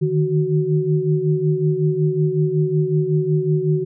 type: tone cluster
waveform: sine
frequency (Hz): 150.6 / 156 / 372.8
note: D3 / D#3 / F#4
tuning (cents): +44 / +5 / +13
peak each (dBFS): -20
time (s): 0.01-3.85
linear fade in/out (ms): 20
effects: none